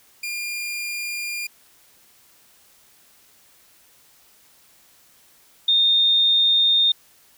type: tone pair in turn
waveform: sawtooth / sine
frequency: 2407 / 3655 Hz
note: D7 / A#7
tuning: +42 / -35 cents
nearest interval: perfect fifth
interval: 723 cents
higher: second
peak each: -23 / -14 dBFS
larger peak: second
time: 0.23-1.47 / 5.68-6.92 s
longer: neither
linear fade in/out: 5 ms
effects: white hiss -55 dBFS RMS until 7.37 s